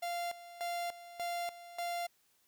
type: tone with tremolo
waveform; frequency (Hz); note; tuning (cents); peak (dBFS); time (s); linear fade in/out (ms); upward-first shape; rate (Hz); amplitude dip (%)
45% pulse; 694; F5; -11; -35; 0.02-2.07; 10; square; 1.7; 80
effects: white hiss -72 dBFS RMS until 2.47 s